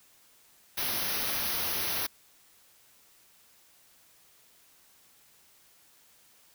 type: band-stop noise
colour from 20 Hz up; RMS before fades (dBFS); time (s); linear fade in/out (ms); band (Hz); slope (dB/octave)
white; -31; 0.77-2.07; 10; 6100 to 10000; 96
effects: white hiss -61 dBFS RMS until 6.54 s